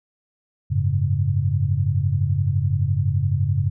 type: chord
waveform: sine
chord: F# suspended second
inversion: none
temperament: equal with one note detuned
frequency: 92.5 / 104.25 / 138.59 Hz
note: F#2 / G#2 / C#3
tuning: 0 / +7 / 0 cents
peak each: -22 dBFS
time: 0.7-3.7 s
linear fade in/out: 20 ms
effects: none